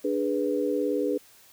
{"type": "chord", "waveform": "sine", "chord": "G# diminished", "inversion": "second", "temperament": "equal", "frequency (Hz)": [293.7, 415.3, 493.9], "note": ["D4", "G#4", "B4"], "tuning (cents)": [0, 0, 0], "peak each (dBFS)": -28, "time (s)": [0.04, 1.18], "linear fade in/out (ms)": 10, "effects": ["white hiss -55 dBFS RMS until 1.52 s"]}